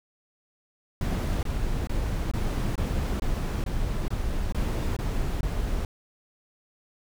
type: noise bursts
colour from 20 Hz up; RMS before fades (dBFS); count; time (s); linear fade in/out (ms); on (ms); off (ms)
brown; -27; 11; 1.01-5.85; 2; 420; 22
effects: none